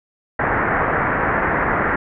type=low-pass noise; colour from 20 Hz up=white; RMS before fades=-19 dBFS; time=0.39-1.96 s; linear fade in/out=5 ms; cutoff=1900 Hz; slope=48 dB/octave; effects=none